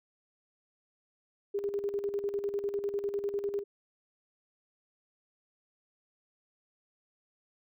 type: tone with tremolo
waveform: sine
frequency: 403.6 Hz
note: G#4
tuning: 49 cents flat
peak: -28 dBFS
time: 1.54-3.64 s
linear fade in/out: 10 ms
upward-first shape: square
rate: 10 Hz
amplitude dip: 60%
effects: none